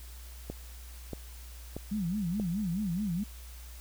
click train, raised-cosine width 2 ms, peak -23 dBFS, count 4, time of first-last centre 0.5-2.399 s, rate 1.58 Hz
sine tone with vibrato, 189.3 Hz, F#3, 40 cents sharp, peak -29 dBFS, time 1.91-3.24 s, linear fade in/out 10 ms, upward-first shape sine, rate 4.7 Hz, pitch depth 230 cents each way
effects added 60 Hz sine -44 dBFS peak until 3.8 s + white hiss -53 dBFS RMS until 3.8 s

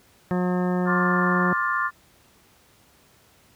harmonic tone, 180 Hz, F#3, 47 cents flat, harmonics 1 / 2 / 3 / 4 / 5 / 6 / 7 / 9 / 10, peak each -22 / -28 / -32 / -34 / -36 / -38 / -39 / -41 / -42 dBFS, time 0.31-1.53 s, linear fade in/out 0 ms
sine chord, D minor seventh, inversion third, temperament just, 1057.2 / 1174.7 / 1409.6 / 1762 Hz, C6 / D6 / F6 / A6, +18 / 0 / +16 / +2 cents, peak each -27 dBFS, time 0.85-1.91 s, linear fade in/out 50 ms
effects pink hiss -57 dBFS RMS until 3.55 s + high-pass 60 Hz 12 dB/octave

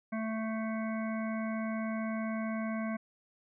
harmonic tone, 221.1 Hz, A3, 9 cents sharp, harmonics 1 / 3 / 5 / 7 / 9 / 10, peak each -33 / -40 / -44 / -46 / -50 / -48 dBFS, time 0.12-2.97 s, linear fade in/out 10 ms, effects none

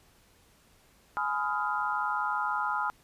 sine chord, F half-diminished seventh, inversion first, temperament just, 838.1 / 1005.8 / 1257.2 / 1396.9 Hz, Ab5 / Cb6 / Eb6 / F6, +16 / +31 / +18 / 0 cents, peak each -33 dBFS, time 1.17-2.9 s, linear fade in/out 0 ms, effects pink hiss -62 dBFS RMS until 3.03 s + resampled to 32000 Hz

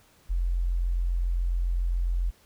sine tone, 43.65 Hz, F1, in tune, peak -23 dBFS, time 0.29-2.31 s, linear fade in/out 20 ms, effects pink hiss -60 dBFS RMS until 2.45 s

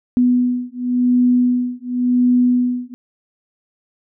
sine beating tone pair, 246.9 / 247.82 Hz, B3 / B3, 0 / +6 cents, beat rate 0.92 Hz, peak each -16 dBFS, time 0.17-2.94 s, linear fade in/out 0 ms, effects none

